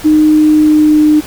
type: tone with pitch glide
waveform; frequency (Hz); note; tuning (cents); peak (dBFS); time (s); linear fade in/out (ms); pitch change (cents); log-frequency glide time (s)
sine; 307.2 to 303.5; D#4 to D#4; -22 to -43; -4; 0.04-1.21; 20; -21; 0.3-1.08
effects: pink hiss -29 dBFS RMS until 1.26 s